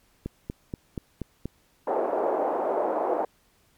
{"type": "click train", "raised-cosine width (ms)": 3, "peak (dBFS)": -18, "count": 6, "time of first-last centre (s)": [0.26, 1.456], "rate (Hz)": 4.18}
{"type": "band-pass noise", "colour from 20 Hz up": "white", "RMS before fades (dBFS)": -26, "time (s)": [1.87, 3.25], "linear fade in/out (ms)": 5, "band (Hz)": [360, 770], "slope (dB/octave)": 24}
{"effects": ["pink hiss -64 dBFS RMS until 3.77 s", "MP3 96 kbps"]}